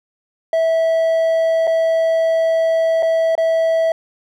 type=tone with dropouts; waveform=triangle; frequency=653 Hz; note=E5; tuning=17 cents flat; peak=-11 dBFS; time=0.53-3.92 s; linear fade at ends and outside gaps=2 ms; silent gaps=1.671-1.675 / 3.025-3.029 / 3.353-3.378 s; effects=none